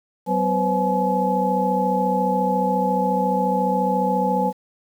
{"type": "tone cluster", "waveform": "sine", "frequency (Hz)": [188.9, 249.3, 498.7, 533, 851], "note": ["F#3", "B3", "B4", "C5", "G#5"], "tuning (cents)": [36, 16, 17, 32, 42], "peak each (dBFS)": [-23, -28, -24, -29, -21], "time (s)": [0.26, 4.53], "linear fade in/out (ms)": 50, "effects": ["8-bit"]}